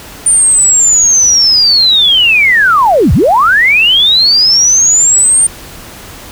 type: linear two-way sweep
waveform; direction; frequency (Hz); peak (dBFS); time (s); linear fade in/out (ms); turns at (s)
sine; down then up; 9090 to 55 to 8930; -4; 0.26-5.47; 5; 3.13
effects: pink hiss -30 dBFS RMS until 6.31 s